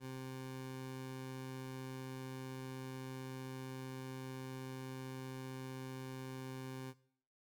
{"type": "tone", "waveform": "20% pulse", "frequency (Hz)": 130.81, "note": "C3", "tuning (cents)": 0, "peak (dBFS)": -39, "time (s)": [0, 6.94], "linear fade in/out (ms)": 50, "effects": ["noise-tail reverb RT60 0.6 s tail -19 dB re dry", "Opus 48 kbps"]}